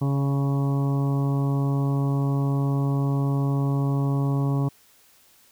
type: harmonic tone with a mistuned harmonic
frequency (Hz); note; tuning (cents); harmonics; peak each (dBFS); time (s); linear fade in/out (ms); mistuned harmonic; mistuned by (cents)
138.8; C#3; +3; 1 / 2 / 3 / 4 / 5 / 6 / 7 / 8; -21 / -28 / -35 / -40 / -40 / -42 / -41 / -40; 0.01-4.69; 10; 4; +25
effects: white hiss -57 dBFS RMS until 5.51 s